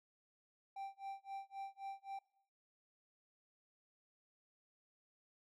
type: tone with tremolo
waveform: triangle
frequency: 784 Hz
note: G5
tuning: in tune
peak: -40 dBFS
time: 0.76-2.19 s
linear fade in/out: 5 ms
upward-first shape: sine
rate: 3.8 Hz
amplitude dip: 100%
effects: noise-tail reverb RT60 0.7 s tail -22 dB re dry